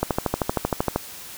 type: click train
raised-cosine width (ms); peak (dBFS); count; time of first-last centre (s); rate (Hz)
1; -6; 13; 0.03-0.96; 12.9
effects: white hiss -39 dBFS RMS until 1.37 s